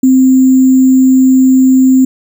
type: tone with sample-and-hold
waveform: sine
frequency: 260.7 Hz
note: C4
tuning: 6 cents flat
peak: -3 dBFS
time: 0.03-2.05 s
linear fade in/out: 5 ms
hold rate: 7350 Hz
effects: none